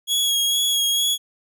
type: tone with vibrato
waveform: sawtooth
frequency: 3322 Hz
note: G#7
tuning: in tune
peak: -15 dBFS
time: 0.07-1.18 s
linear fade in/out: 50 ms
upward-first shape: sine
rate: 2.2 Hz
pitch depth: 23 cents each way
effects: none